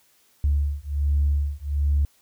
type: beating tone pair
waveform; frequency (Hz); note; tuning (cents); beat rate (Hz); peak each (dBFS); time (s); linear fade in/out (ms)
sine; 71.4 / 72.7; D2 / D2; -48 / -17; 1.3; -22; 0.44-2.05; 0
effects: tanh soft clip ceiling -13 dBFS + white hiss -61 dBFS RMS until 2.21 s